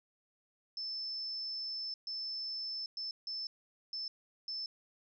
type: tone bursts at uneven times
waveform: sine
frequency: 5274 Hz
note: E8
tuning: in tune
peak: -37 dBFS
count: 6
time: 0.77-1.94 / 2.07-2.86 / 2.97-3.11 / 3.27-3.47 / 3.93-4.08 / 4.48-4.66 s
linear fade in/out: 2 ms
effects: none